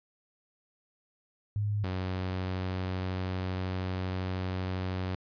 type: tone pair in turn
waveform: sine / sawtooth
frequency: 103.83 / 92.74 Hz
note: G#2 / F#2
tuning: 0 / +5 cents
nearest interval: major second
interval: 195 cents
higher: first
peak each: -27 dBFS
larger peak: neither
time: 1.56-1.84 / 1.84-5.15 s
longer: second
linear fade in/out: 0 ms
effects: resampled to 11025 Hz